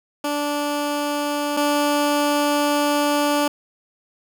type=tone pair in turn; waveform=15% pulse; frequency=291.6 / 291.6 Hz; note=D4 / D4; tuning=-12 / -12 cents; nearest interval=unison; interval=0 cents; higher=neither; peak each=-15 / -11 dBFS; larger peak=second; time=0.24-1.57 / 1.57-3.48 s; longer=second; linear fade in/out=5 ms; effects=none